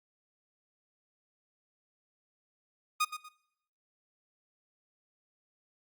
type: tone with echo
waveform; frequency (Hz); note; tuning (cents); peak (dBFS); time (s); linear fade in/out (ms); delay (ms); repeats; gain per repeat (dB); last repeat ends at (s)
sawtooth; 1236; D#6; -12; -22; 3-3.05; 10; 120; 2; -11; 3.29
effects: noise-tail reverb RT60 0.8 s tail -22 dB re dry + Opus 48 kbps